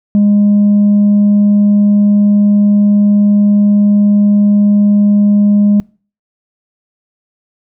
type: tone with tanh clipping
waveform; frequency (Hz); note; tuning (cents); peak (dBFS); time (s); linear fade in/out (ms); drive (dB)
sine; 205.3; G#3; -20; -6; 0.15-5.8; 0; 1
effects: noise-tail reverb RT60 0.4 s tail -26 dB re dry